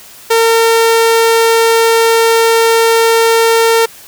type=tone; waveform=sawtooth; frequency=455.8 Hz; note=A#4; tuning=39 cents flat; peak=-3 dBFS; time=0.3-3.86 s; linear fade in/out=10 ms; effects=white hiss -36 dBFS RMS until 4.07 s